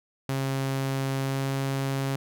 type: tone with pitch glide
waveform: sawtooth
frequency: 135.1 to 136.04 Hz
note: C#3 to C#3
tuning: -44 to -32 cents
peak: -22 dBFS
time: 0.29-2.16 s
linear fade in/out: 2 ms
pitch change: +12 cents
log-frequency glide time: 1.21-1.53 s
effects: none